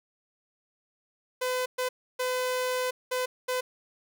sawtooth tone bursts at uneven times, 506 Hz, B4, 42 cents sharp, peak -23 dBFS, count 5, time 1.41-1.66 / 1.78-1.89 / 2.19-2.91 / 3.11-3.26 / 3.48-3.61 s, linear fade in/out 10 ms, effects none

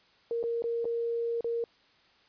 sine tone with dropouts, 466.2 Hz, A#4, in tune, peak -28 dBFS, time 0.31-1.64 s, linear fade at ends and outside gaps 1 ms, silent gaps 0.429-0.438 / 0.622-0.64 / 0.845-0.853 / 1.408-1.444 s, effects white hiss -63 dBFS RMS until 2.28 s + resampled to 11025 Hz

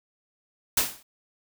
white noise with exponential decay, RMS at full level -18 dBFS, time 0.77-1.03 s, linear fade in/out 5 ms, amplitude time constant 55 ms, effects none

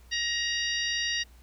harmonic tone, 942 Hz, A#5, 18 cents sharp, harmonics 2 / 3 / 4 / 5 / 6, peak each -31 / -33 / -34 / -35 / -36 dBFS, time 0.11-1.24 s, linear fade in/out 20 ms, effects added 60 Hz sine -51 dBFS peak until 1.42 s + pink hiss -61 dBFS RMS until 1.42 s

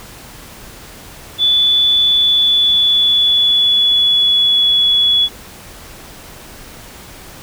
sine tone with pitch glide, 3467 to 3390 Hz, A7 to G#7, -26 to +35 cents, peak -9 dBFS, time 1.38-5.29 s, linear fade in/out 50 ms, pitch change -39 cents, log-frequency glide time 1.98-4.65 s, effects pink hiss -36 dBFS RMS until 7.42 s

